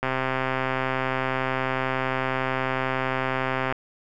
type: click train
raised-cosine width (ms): 0.5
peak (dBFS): -10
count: 485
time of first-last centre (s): 0.03-3.725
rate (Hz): 131
effects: none